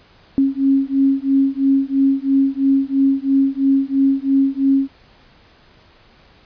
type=beating tone pair; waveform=sine; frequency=270.7 / 273.7 Hz; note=C#4 / C#4; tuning=-41 / -22 cents; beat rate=3 Hz; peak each=-16 dBFS; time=0.38-4.88 s; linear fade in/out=0 ms; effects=pink hiss -50 dBFS RMS until 6.45 s + resampled to 11025 Hz

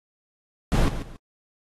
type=noise with echo; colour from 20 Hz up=brown; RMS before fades=-19 dBFS; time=0.72-0.88 s; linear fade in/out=0 ms; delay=140 ms; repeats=2; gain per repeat=-11 dB; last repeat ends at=1.16 s; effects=AAC 32 kbps

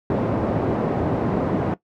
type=band-pass noise; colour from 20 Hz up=pink; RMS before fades=-22 dBFS; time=0.1-1.74 s; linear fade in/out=2 ms; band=140 to 640 Hz; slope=12 dB/octave; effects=noise-tail reverb RT60 0.1 s tail -17 dB re dry

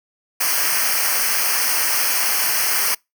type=noise with comb filter; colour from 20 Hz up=white; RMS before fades=-19 dBFS; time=0.4-2.95 s; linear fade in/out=10 ms; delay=0.27 ms; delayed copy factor=-1; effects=noise-tail reverb RT60 0.2 s tail -26 dB re dry

